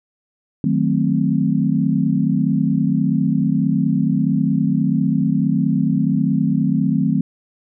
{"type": "chord", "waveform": "sine", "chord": "D# diminished seventh", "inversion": "none", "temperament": "equal", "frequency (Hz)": [155.56, 185, 220, 261.6], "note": ["D#3", "F#3", "A3", "C4"], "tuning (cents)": [0, 0, 0, 0], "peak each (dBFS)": -20, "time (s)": [0.64, 7.21], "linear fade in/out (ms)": 2, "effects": []}